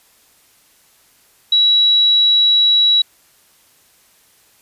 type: tone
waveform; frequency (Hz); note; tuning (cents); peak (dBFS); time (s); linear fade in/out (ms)
sine; 3900; B7; -23; -9; 1.52-3.02; 5
effects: white hiss -53 dBFS RMS until 4.61 s + resampled to 32000 Hz